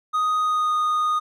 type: tone with pitch glide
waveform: triangle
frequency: 1247 to 1234.1 Hz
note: D#6 to D#6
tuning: +3 to -15 cents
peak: -17 dBFS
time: 0.13-1.2 s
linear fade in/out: 20 ms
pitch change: -18 cents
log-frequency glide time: 0.41-0.74 s
effects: none